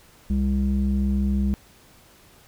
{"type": "tone with low-pass filter", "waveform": "square", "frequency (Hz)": 66.9, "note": "C2", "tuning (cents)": 39, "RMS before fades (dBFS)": -22, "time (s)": [0.3, 1.54], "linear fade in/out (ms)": 0, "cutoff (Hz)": 220, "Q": 3.4, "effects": ["pink hiss -53 dBFS RMS until 2.47 s"]}